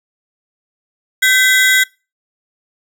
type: ring-modulated tone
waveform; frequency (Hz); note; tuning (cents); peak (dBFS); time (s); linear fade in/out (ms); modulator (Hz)
35% pulse; 1779; A6; +19; -4; 1.22-1.84; 10; 235
effects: noise-tail reverb RT60 0.3 s tail -24 dB re dry